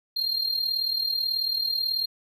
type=tone with amplitude modulation; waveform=triangle; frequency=4203 Hz; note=C8; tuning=7 cents sharp; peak=-20 dBFS; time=0.16-2.06 s; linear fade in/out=10 ms; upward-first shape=sine; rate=38.3 Hz; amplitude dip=65%; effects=none